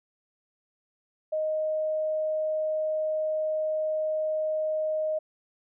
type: tone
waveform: sine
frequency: 622.3 Hz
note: D#5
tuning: in tune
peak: -25 dBFS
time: 1.32-5.19 s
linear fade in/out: 10 ms
effects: none